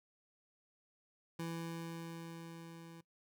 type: tone with level ramp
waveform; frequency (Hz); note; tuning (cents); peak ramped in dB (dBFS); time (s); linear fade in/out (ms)
25% pulse; 166.3; E3; +16; -35 to -48; 1.39-3.01; 5
effects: noise-tail reverb RT60 0.1 s tail -19 dB re dry